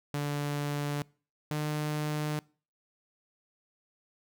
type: tone pair in turn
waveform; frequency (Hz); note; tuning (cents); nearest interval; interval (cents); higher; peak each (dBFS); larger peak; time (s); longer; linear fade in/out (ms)
sawtooth; 145.3 / 150.84; D3 / D3; -18 / +47; minor second; 65; second; -26; neither; 0.14-1.02 / 1.51-2.39; neither; 0
effects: noise-tail reverb RT60 0.4 s tail -24 dB re dry